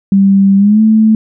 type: tone with pitch glide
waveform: sine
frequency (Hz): 196 to 218.7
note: G3 to A3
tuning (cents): 0 to -10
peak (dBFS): -4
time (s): 0.12-1.15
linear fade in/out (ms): 2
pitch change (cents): +190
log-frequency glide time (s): 0.57-0.81
effects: none